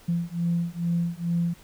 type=beating tone pair; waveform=sine; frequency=169.7 / 172 Hz; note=F3 / F3; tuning=-49 / -26 cents; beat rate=2.3 Hz; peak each=-26 dBFS; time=0.08-1.54 s; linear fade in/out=10 ms; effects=tanh soft clip ceiling -16 dBFS + pink hiss -53 dBFS RMS until 1.63 s